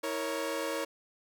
sawtooth chord, A# diminished, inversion second, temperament equal with one note detuned, 323.4 / 466.2 / 554.4 Hz, E4 / A#4 / C#5, -33 / 0 / 0 cents, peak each -34 / -33 / -31 dBFS, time 0.03-0.85 s, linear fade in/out 10 ms, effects none

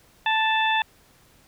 harmonic tone, 880 Hz, A5, in tune, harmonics 1 / 2 / 3 / 4, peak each -22 / -25 / -27 / -28 dBFS, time 0.26-0.82 s, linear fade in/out 2 ms, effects pink hiss -57 dBFS RMS until 1.47 s

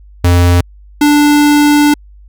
square tone pair in turn, 87.9 / 293.8 Hz, F2 / D4, +12 / +1 cents, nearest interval octave + major sixth, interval 2089 cents, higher second, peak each -6 dBFS, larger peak neither, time 0.24-0.61 / 1.01-1.94 s, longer second, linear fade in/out 5 ms, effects added 50 Hz sine -35 dBFS peak until 2.28 s

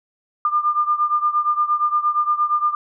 sine beating tone pair, 1200 / 1208.6 Hz, D6 / D6, +37 / +49 cents, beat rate 8.6 Hz, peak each -18 / -21 dBFS, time 0.45-2.75 s, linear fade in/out 2 ms, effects none

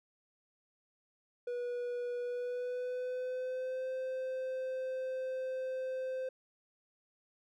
triangle tone with pitch glide, 486.7 to 518.6 Hz, B4 to C5, -25 to -15 cents, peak -33 dBFS, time 1.47-6.29 s, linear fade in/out 5 ms, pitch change +110 cents, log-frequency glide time 2.2-3.89 s, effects none

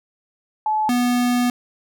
sine / square tone pair in turn, 861 / 245 Hz, A5 / B3, -38 / -14 cents, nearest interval octave + minor seventh, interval 2176 cents, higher first, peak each -17 dBFS, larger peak neither, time 0.66-0.89 / 0.89-1.5 s, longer second, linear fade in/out 2 ms, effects none

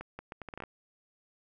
accelerating click train, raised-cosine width 0.5 ms, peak -26 dBFS, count 10, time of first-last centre 0.01-0.637 s, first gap 180 ms, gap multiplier 0.73, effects none

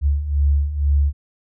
sine beating tone pair, 70.1 / 72.2 Hz, C#2 / D2, +20 / -29 cents, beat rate 2.1 Hz, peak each -21 / -16 dBFS, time 0.01-1.13 s, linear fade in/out 50 ms, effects none

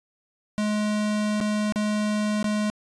square tone with dropouts, 210.9 Hz, G#3, 27 cents sharp, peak -23 dBFS, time 0.58-2.7 s, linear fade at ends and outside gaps 0 ms, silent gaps 1.403-1.411 / 1.723-1.759 / 2.428-2.443 s, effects resampled to 22050 Hz

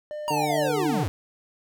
triangle tone, 601 Hz, D5, 40 cents sharp, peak -29 dBFS, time 0.11-0.68 s, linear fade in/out 0 ms
square linear sweep, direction down, 960 to 77.3 Hz, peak -25 dBFS, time 0.28-1.08 s, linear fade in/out 0 ms
harmonic tone, 149.3 Hz, D3, 29 cents sharp, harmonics 1 / 2 / 3 / 5 / 6, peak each -32 / -30 / -31 / -31 / -34 dBFS, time 0.3-1.04 s, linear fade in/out 10 ms
effects none

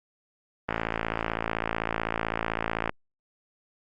click train, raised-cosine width 0.5 ms, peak -11 dBFS, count 124, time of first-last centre 0.69-2.894 s, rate 55.8 Hz, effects Opus 24 kbps

